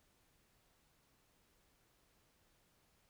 silence, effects pink hiss -74 dBFS RMS until 3.09 s

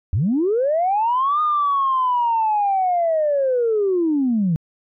sine linear two-way sweep, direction up then down, 74 to 1233 to 153.7 Hz, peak -15 dBFS, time 0.13-4.56 s, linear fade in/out 0 ms, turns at 1.41 s, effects tanh soft clip ceiling -11 dBFS

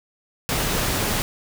pink noise, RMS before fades -23 dBFS, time 0.49-1.22 s, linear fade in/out 0 ms, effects none

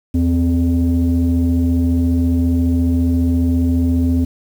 sine tone pair together, 80.8 / 257 Hz, E2 / C4, -34 / -31 cents, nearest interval octave + minor sixth, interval 2003 cents, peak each -13 dBFS, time 0.14-4.25 s, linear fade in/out 10 ms, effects tanh soft clip ceiling -9 dBFS + 7-bit

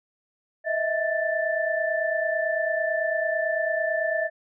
sine tone cluster, 628 / 657 / 1763 Hz, D#5 / E5 / A6, +16 / -6 / +3 cents, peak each -27 dBFS, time 0.64-4.3 s, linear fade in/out 50 ms, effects none

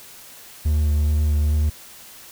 triangle tone with vibrato, 75.2 Hz, D2, 42 cents sharp, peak -14 dBFS, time 0.65-1.7 s, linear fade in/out 10 ms, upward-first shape square, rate 2.3 Hz, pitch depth 13 cents each way, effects white hiss -43 dBFS RMS until 2.31 s

